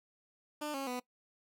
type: tone with pitch steps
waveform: 15% pulse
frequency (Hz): 299 / 272.6 / 248.5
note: D4 / C#4 / B3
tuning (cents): +31 / -29 / +11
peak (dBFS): -30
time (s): 0.61-1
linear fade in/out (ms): 10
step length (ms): 130
effects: noise-tail reverb RT60 0.1 s tail -21 dB re dry